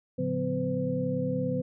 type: tone cluster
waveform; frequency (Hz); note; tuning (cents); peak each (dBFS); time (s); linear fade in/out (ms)
sine; 112.9 / 143.3 / 180.6 / 251.7 / 508; A2 / D3 / F#3 / B3 / B4; +45 / -42 / -42 / +33 / +49; -38 / -33 / -33 / -32 / -31; 0.18-1.62; 10
effects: none